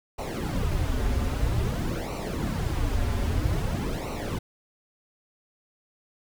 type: noise with flanger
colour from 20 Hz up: brown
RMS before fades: -27 dBFS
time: 0.18-4.39 s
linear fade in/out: 10 ms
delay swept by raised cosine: 0.59 to 6.39 ms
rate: 0.51 Hz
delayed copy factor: -0.75
effects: none